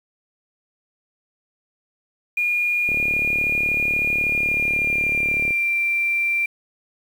sine tone with pitch glide, 2429 to 2360 Hz, D#7 to D7, -42 to +8 cents, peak -18 dBFS, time 2.37-6.46 s, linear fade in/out 5 ms, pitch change -50 cents, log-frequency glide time 4.17-5.79 s
click train, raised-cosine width 2 ms, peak -19 dBFS, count 96, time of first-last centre 2.89-5.507 s, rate 36.3 Hz
effects 7-bit

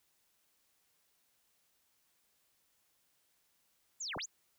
sine linear two-way sweep, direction down then up, 7560 to 30.07 to 7560 Hz, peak -38 dBFS, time 4-4.26 s, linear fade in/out 10 ms, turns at 4.17 s, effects white hiss -75 dBFS RMS until 4.58 s

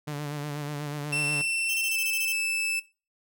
sawtooth tone with vibrato, 146.8 Hz, D3, in tune, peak -27 dBFS, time 0.07-1.42 s, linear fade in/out 10 ms, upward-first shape sine, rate 8.2 Hz, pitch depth 42 cents each way
40% pulse tone with pitch glide, 2688 to 2633 Hz, E7 to E7, +33 to -3 cents, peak -25 dBFS, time 1.12-2.8 s, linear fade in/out 10 ms, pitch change -36 cents, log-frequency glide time 1.84-1.98 s
5% pulse tone bursts, 3117 Hz, G7, 11 cents flat, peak -23 dBFS, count 9, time 1.69-2.325 s, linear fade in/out 5 ms, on 51 ms, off 22 ms
effects noise-tail reverb RT60 0.3 s tail -18 dB re dry

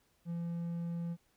triangle tone, 170 Hz, F3, 46 cents flat, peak -33 dBFS, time 0.25-1.17 s, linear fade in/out 50 ms, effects pink hiss -73 dBFS RMS until 1.36 s

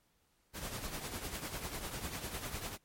pink noise with tremolo, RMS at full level -39 dBFS, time 0.53-2.78 s, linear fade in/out 50 ms, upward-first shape triangle, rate 10 Hz, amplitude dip 65%, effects pink hiss -74 dBFS RMS until 2.84 s + MP3 64 kbps

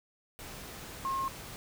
sine tone in noise, 1072 Hz, C6, 42 cents sharp, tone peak -30 dBFS, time 1.05-1.28 s, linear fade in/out 0 ms, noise pink, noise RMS -45 dBFS, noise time 0.39-1.56 s, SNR +12 dB, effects none

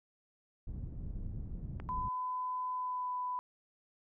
pink low-pass noise, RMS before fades -41 dBFS, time 0.67-2.09 s, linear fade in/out 10 ms, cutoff 140 Hz, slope 12 dB/octave
click, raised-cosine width 0.5 ms, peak -31 dBFS, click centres 1.8 s
sine tone with pitch glide, 1007 to 997.2 Hz, B5 to B5, +33 to +16 cents, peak -34 dBFS, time 1.89-3.39 s, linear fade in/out 0 ms, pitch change -17 cents, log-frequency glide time 2.74-3.12 s
effects none

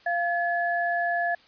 sine tone pair together, 694.1 / 1709 Hz, F5 / G#6, -11 / +49 cents, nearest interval octave + major third, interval 1560 cents, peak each -25 / -27 dBFS, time 0.06-1.35 s, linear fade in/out 5 ms, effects white hiss -56 dBFS RMS until 1.47 s + resampled to 11025 Hz

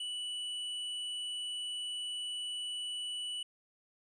triangle tone with tanh clipping, 2960 Hz, F#7, in tune, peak -38 dBFS, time 0-3.43 s, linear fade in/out 5 ms, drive 14 dB, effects resampled to 22050 Hz

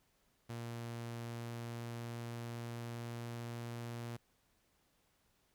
sawtooth tone with pitch glide, 117.4 to 118.08 Hz, A#2 to A#2, +13 to +23 cents, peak -38 dBFS, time 0.49-4.17 s, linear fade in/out 10 ms, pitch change +10 cents, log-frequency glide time 1.2-3.6 s, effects pink hiss -75 dBFS RMS until 5.54 s

